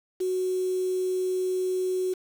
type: tone with quantisation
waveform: sine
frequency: 370 Hz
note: F#4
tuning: in tune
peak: -24 dBFS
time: 0.2-2.14 s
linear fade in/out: 10 ms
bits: 7
effects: none